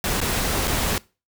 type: noise with dropouts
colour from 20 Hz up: pink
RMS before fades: -23 dBFS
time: 0.04-0.98 s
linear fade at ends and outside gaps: 1 ms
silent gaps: 0.204-0.214 / 0.674-0.678 s
effects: noise-tail reverb RT60 0.3 s tail -22 dB re dry